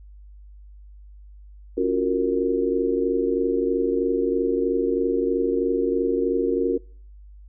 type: chord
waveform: sine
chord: Gb major seventh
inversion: second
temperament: just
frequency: 277.5 / 346.9 / 370 / 462.5 Hz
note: Db4 / F4 / Gb4 / Bb4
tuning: +2 / -12 / 0 / -14 cents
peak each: -26 / -27 / -24 / -23 dBFS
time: 1.77-6.78 s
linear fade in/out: 10 ms
effects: noise-tail reverb RT60 0.5 s tail -24 dB re dry + added 50 Hz sine -42 dBFS peak until 7.48 s